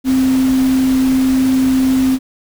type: tone in noise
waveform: sine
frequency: 261.6 Hz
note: C4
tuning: in tune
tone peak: -10 dBFS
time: 0.04-2.19 s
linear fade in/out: 50 ms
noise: pink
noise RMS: -27 dBFS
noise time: 0.04-2.19 s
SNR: +14 dB
effects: none